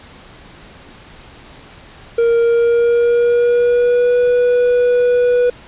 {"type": "tone with pitch glide", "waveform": "triangle", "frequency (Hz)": [466.2, 489.4], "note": ["A#4", "B4"], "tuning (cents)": [0, -16], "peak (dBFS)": -8, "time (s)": [2.18, 5.5], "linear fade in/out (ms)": 5, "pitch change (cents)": 84, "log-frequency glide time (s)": [2.39, 4.18], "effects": ["pink hiss -40 dBFS RMS until 5.67 s", "resampled to 8000 Hz"]}